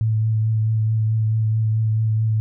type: tone with vibrato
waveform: sine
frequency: 110 Hz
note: A2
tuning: in tune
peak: -16 dBFS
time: 0.01-2.4 s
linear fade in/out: 0 ms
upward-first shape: triangle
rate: 4.6 Hz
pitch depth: 21 cents each way
effects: none